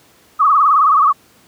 sine tone with vibrato, 1190 Hz, D6, 22 cents sharp, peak -8 dBFS, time 0.39-1.13 s, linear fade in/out 20 ms, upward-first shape sine, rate 19 Hz, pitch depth 130 cents each way, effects pink hiss -50 dBFS RMS until 1.47 s + high-pass 100 Hz 12 dB/octave

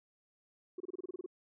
sine tone bursts, 364.1 Hz, F#4, 28 cents flat, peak -37 dBFS, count 10, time 0.78-1.262 s, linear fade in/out 5 ms, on 23 ms, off 28 ms, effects tanh soft clip ceiling -35 dBFS

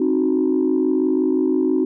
sine chord, C diminished, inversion none, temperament equal with one note detuned, 265.1 / 311.1 / 370 Hz, C4 / Eb4 / Gb4, +23 / 0 / 0 cents, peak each -19 dBFS, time 0-1.85 s, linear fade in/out 5 ms, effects tanh soft clip ceiling -9 dBFS

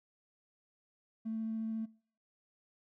triangle tone with vibrato, 222.3 Hz, A3, 18 cents sharp, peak -31 dBFS, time 1.25-1.86 s, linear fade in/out 20 ms, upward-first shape sine, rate 14 Hz, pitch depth 9 cents each way, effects noise-tail reverb RT60 0.5 s tail -26 dB re dry + tanh soft clip ceiling -32 dBFS

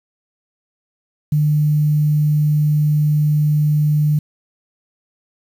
sine tone with quantisation, 150 Hz, D3, 37 cents sharp, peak -12 dBFS, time 1.32-4.19 s, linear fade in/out 5 ms, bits 7, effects none

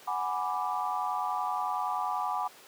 sine chord, G# half-diminished seventh, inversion third, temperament equal, 740 / 830.6 / 987.8 / 1174.7 Hz, F#5 / G#5 / B5 / D6, 0 / 0 / 0 / 0 cents, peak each -34 dBFS, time 0.07-2.48 s, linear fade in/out 10 ms, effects pink hiss -52 dBFS RMS until 2.67 s + high-pass 400 Hz 12 dB/octave

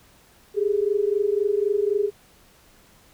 sine tone pair together, 398 / 421.9 Hz, G4 / G#4, +26 / +27 cents, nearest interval minor second, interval 101 cents, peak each -22 dBFS, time 0.54-2.11 s, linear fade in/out 50 ms, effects pink hiss -55 dBFS RMS until 3.13 s

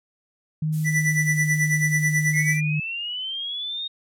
sine tone with pitch glide, 155.56 to 152.98 Hz, D#3 to D#3, 0 to -29 cents, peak -21 dBFS, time 0.62-2.8 s, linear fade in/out 5 ms, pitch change -29 cents, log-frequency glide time 0.8-1.38 s
violet noise, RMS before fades -37 dBFS, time 0.72-2.58 s, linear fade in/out 20 ms
square tone with tremolo, 1975.5 Hz, B6, in tune, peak -19 dBFS, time 0.84-2.61 s, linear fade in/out 50 ms, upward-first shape sine, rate 9.2 Hz, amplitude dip 75%
sine linear sweep, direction up, 2114 to 3729 Hz, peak -27 dBFS, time 2.33-3.88 s, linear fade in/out 10 ms
effects low-pass 12000 Hz 12 dB/octave

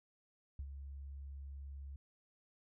sine tone with ADSR envelope, 69.3 Hz, C#2, in tune, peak -39 dBFS, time 0.59-1.96 s, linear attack 3 ms, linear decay 64 ms, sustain -6 dB, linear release 3 ms, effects none

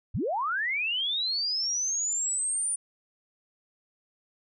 sine linear sweep, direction up, 52.1 to 9420 Hz, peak -26 dBFS, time 0.14-2.76 s, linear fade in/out 10 ms, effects none

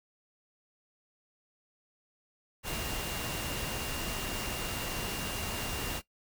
sine tone in noise, 2794 Hz, F7, in tune, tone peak -42 dBFS, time 2.63-6.02 s, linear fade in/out 50 ms, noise pink, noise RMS -36 dBFS, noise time 2.63-6.02 s, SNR -9 dB, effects noise-tail reverb RT60 0.1 s tail -18 dB re dry

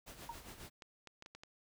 pink noise with tremolo, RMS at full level -50 dBFS, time 0.06-0.7 s, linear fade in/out 20 ms, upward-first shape sine, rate 7.4 Hz, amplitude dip 60%
sine tone with exponential decay, 932.3 Hz, A#5, in tune, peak -37 dBFS, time 0.29-0.38 s, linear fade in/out 5 ms, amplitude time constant 18 ms
clicks, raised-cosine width 0.2 ms, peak -34 dBFS, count 6, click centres 0.822 / 1.073 / 1.224 / 1.261 / 1.35 / 1.435 s
effects none

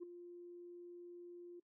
sine tone with ADSR envelope, 349.9 Hz, F4, 3 cents sharp, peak -40 dBFS, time 0-1.6 s, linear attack 30 ms, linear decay 8 ms, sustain -10 dB, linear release 8 ms, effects noise-tail reverb RT60 0.1 s tail -22 dB re dry + tanh soft clip ceiling -41 dBFS

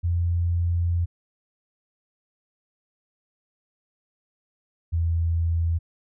sine tone pair in turn, 86.1 / 83.41 Hz, F2 / E2, -24 / +21 cents, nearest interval minor second, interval 55 cents, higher first, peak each -20 dBFS, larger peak neither, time 0.03-1.06 / 4.92-5.79 s, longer first, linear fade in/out 20 ms, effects none

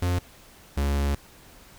45% pulse tone pair in turn, 88.9 / 70.56 Hz, F2 / C#2, +31 / +31 cents, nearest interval major third, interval 400 cents, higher first, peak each -22 dBFS, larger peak neither, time 0.02-0.19 / 0.77-1.15 s, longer second, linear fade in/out 5 ms, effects pink hiss -51 dBFS RMS until 1.78 s

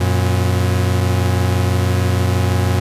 40% pulse tone pair together, 91.3 / 117.5 Hz, F#2 / A#2, -23 / +14 cents, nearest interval major third, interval 437 cents, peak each -14 / -18 dBFS, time 0-2.8 s, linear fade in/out 10 ms, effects resampled to 32000 Hz

